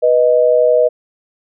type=tone pair together; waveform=sine; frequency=490.7 / 622.3 Hz; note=B4 / D#5; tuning=-11 / 0 cents; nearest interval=major third; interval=411 cents; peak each=-11 dBFS; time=0.02-0.89 s; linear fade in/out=20 ms; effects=none